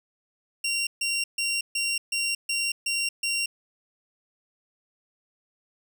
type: tone bursts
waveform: 20% pulse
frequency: 2758 Hz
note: F7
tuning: 22 cents flat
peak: -20 dBFS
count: 8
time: 0.64-3.46 s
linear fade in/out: 5 ms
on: 230 ms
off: 140 ms
effects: none